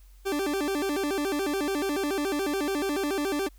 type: tone with vibrato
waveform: 40% pulse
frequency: 338.3 Hz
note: E4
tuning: 45 cents sharp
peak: -25 dBFS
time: 0.25-3.49 s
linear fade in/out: 20 ms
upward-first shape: square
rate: 7 Hz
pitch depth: 250 cents each way
effects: added 46 Hz sine -49 dBFS peak until 3.58 s + white hiss -64 dBFS RMS until 3.58 s